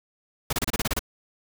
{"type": "noise bursts", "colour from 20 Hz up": "pink", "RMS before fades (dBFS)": -25, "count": 9, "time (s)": [0.5, 0.993], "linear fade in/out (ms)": 5, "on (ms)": 29, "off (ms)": 29, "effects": []}